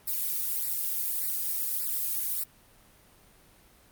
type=noise with flanger; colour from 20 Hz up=violet; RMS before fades=-30 dBFS; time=0.07-2.44 s; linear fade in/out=10 ms; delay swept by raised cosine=0.31 to 2.01 ms; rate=1.7 Hz; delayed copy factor=-0.9; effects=pink hiss -58 dBFS RMS until 3.91 s + Opus 32 kbps